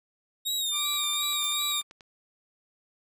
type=tone with vibrato; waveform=sawtooth; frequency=3729 Hz; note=A#7; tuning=in tune; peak=-24 dBFS; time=0.45-1.82 s; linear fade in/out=20 ms; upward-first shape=sine; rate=2.7 Hz; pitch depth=62 cents each way
type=tone; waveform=20% pulse; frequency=1174.7 Hz; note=D6; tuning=in tune; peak=-29 dBFS; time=0.71-1.83 s; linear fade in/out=50 ms
type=click train; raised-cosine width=0.2 ms; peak=-31 dBFS; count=12; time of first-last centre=0.94-2.008 s; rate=10.3 Hz
type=noise with exponential decay; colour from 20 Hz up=violet; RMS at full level=-32 dBFS; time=1.44-1.54 s; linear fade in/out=2 ms; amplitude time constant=20 ms
effects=none